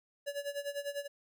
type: tone with tremolo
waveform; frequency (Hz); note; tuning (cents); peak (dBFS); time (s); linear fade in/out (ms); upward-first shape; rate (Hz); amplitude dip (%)
square; 570; C#5; +48; -34; 0.26-1.08; 20; sine; 10; 85
effects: none

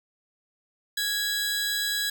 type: tone pair together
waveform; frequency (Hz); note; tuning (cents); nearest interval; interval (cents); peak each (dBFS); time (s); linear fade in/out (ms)
sawtooth; 1661.2 / 3946; G#6 / B7; 0 / -2; octave + minor third; 1498; -25; 0.97-2.1; 5
effects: none

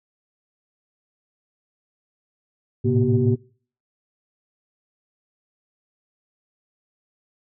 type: tone cluster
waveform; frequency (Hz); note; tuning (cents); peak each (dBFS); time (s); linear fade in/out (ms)
sine; 108.3 / 115 / 130.9 / 240.7 / 383; A2 / A#2 / C3 / B3 / G4; -27 / -23 / +1 / -44 / -40; -22; 2.84-3.36; 20
effects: noise-tail reverb RT60 0.5 s tail -25 dB re dry + tanh soft clip ceiling -6 dBFS

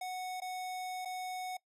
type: tone with dropouts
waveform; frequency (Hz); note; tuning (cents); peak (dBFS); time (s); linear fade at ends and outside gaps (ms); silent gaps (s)
square; 738; F#5; -5; -38; 0.01-1.57; 5; 0.403-0.418 / 1.05-1.055
effects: noise-tail reverb RT60 0.1 s tail -21 dB re dry + resampled to 32000 Hz

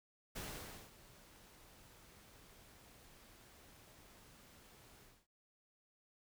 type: noise with ADSR envelope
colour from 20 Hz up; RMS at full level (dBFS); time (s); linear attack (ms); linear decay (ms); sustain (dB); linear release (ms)
pink; -45; 0.35-5.27; 14; 540; -17; 240
effects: none

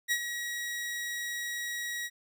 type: tone with ADSR envelope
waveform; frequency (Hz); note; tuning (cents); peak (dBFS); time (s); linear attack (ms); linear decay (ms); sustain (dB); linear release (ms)
sawtooth; 1909; A#6; +41; -21; 0.08-2.1; 36; 65; -9; 46
effects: none

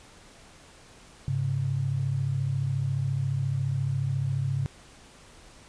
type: tone pair together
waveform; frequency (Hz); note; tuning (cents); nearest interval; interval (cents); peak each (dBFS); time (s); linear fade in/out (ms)
sine; 102.48 / 136.8; G#2 / C#3; -23 / -23; perfect fourth; 500; -30 / -26; 1.28-4.66; 0
effects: pink hiss -52 dBFS RMS until 5.68 s + resampled to 22050 Hz

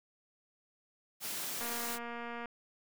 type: high-pass noise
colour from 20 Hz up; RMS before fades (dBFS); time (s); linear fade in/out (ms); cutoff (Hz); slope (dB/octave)
white; -39; 1.2-1.99; 50; 130; 24
type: click train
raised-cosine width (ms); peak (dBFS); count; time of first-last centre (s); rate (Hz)
0.5; -28; 201; 1.61-2.457; 236
effects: none

